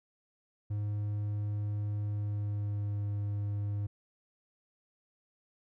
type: tone with pitch glide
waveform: triangle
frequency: 103.83 to 102.4 Hz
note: G#2 to G#2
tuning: 0 to -24 cents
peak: -29 dBFS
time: 0.7-3.87 s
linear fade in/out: 10 ms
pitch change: -24 cents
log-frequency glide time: 2.04-3.04 s
effects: none